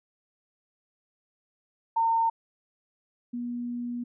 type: tone pair in turn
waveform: sine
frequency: 911 / 241.3 Hz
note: A#5 / B3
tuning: -40 / -40 cents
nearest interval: octave + major seventh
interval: 2300 cents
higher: first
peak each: -21 / -30 dBFS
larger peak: first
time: 1.96-2.3 / 3.33-4.04 s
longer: second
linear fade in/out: 10 ms
effects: none